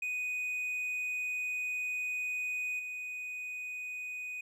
triangle tone with level steps, 2489 Hz, D#7, in tune, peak -31 / -36 dBFS, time 0.02-4.41 s, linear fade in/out 5 ms, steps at 2.79 s, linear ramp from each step 5 ms, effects none

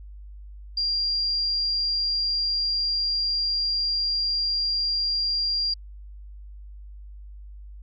sine tone, 4774 Hz, D8, 28 cents sharp, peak -22 dBFS, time 0.77-5.74 s, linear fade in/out 5 ms, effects added 50 Hz sine -39 dBFS peak until 7.82 s

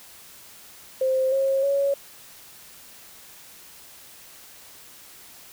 sine tone with pitch steps, 523.3 / 540.2 / 557.6 Hz, C5 / C#5 / C#5, 0 / -45 / +10 cents, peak -19 dBFS, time 1.01-1.94 s, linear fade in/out 5 ms, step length 310 ms, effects white hiss -47 dBFS RMS until 5.52 s

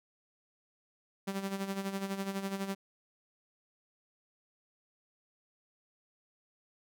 sawtooth tone with tremolo, 195.3 Hz, G3, 6 cents flat, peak -28 dBFS, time 1.27-2.75 s, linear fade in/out 10 ms, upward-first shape sine, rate 12 Hz, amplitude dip 65%, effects none

